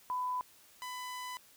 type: tone pair in turn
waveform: sine / sawtooth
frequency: 1000 / 1000 Hz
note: B5 / B5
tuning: +21 / +21 cents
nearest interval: unison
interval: 0 cents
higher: neither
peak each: -32 / -36 dBFS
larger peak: first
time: 0.1-0.41 / 0.82-1.37 s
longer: second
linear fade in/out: 0 ms
effects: white hiss -61 dBFS RMS until 1.56 s